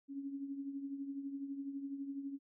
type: tone with tremolo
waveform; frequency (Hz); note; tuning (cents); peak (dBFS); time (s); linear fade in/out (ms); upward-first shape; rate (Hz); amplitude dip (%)
sine; 277.2; C#4; 0; -37; 0.08-2.39; 50; triangle; 12; 65
effects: none